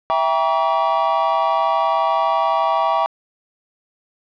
triangle chord, E diminished seventh, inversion none, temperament just, 659.3 / 791.1 / 949.3 / 1139.2 Hz, E5 / G5 / Bb5 / Db6, 0 / +16 / +31 / +47 cents, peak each -19 dBFS, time 0.1-3.06 s, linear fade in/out 0 ms, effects resampled to 11025 Hz + 7-bit

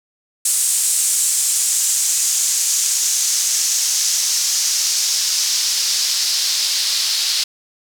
white noise with band-pass filter sweep, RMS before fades -18 dBFS, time 0.45-7.44 s, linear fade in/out 5 ms, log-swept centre 8300 to 4500 Hz, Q 2.4, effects none

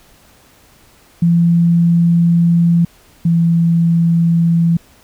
sine tone pair in turn, 170 / 167.85 Hz, F3 / E3, -46 / +32 cents, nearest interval unison, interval 22 cents, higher first, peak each -8 / -9 dBFS, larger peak first, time 1.22-2.85 / 3.25-4.77 s, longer first, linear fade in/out 5 ms, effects pink hiss -48 dBFS RMS until 5.03 s

